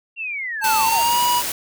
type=linear sweep; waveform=sine; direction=down; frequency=2770 to 601 Hz; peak=-24 dBFS; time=0.16-1.03 s; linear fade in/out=50 ms
type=tone with pitch glide; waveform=square; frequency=880 to 970.8 Hz; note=A5 to B5; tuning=0 to -30 cents; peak=-17 dBFS; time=0.61-1.43 s; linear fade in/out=50 ms; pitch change=+170 cents; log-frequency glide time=0.78-1.21 s
type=noise; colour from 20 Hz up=white; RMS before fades=-25 dBFS; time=0.64-1.52 s; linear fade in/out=2 ms
effects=none